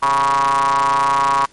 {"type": "ring-modulated tone", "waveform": "square", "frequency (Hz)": 70.3, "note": "C#2", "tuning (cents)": 25, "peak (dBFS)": -11, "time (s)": [0.02, 1.46], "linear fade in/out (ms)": 10, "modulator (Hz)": 1040, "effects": ["pink hiss -50 dBFS RMS until 1.52 s", "MP3 48 kbps"]}